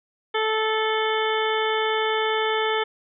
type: harmonic tone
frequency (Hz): 437.5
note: A4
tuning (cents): -10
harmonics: 1 / 2 / 3 / 4 / 5 / 7 / 8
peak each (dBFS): -24 / -27 / -29 / -30 / -31 / -32 / -33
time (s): 0.34-2.84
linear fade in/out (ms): 10
effects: none